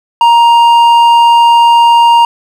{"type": "tone with hard clipping", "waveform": "sine", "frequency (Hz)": 937, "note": "A#5", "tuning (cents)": 9, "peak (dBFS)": -4, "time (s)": [0.21, 2.25], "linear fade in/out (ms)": 2, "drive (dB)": 6, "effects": []}